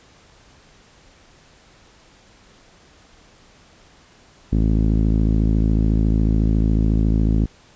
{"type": "tone with low-pass filter", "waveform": "sawtooth", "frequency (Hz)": 54, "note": "A1", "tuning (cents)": -32, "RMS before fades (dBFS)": -17, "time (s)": [4.52, 7.46], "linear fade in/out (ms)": 10, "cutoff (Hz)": 260, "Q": 1.9, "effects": ["pink hiss -51 dBFS RMS until 7.75 s", "resampled to 16000 Hz"]}